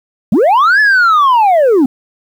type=linear two-way sweep; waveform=sine; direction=up then down; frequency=167.1 to 1743 to 241.7 Hz; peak=-3 dBFS; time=0.32-1.86 s; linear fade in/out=5 ms; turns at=0.8 s; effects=tanh soft clip ceiling -5 dBFS + 7-bit